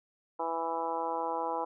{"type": "harmonic tone", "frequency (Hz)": 165.2, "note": "E3", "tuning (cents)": 4, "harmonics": [2, 3, 4, 5, 6, 7, 8], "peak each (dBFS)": [-42, -37, -40, -35, -35, -46, -45], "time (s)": [0.39, 1.65], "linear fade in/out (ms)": 10, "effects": []}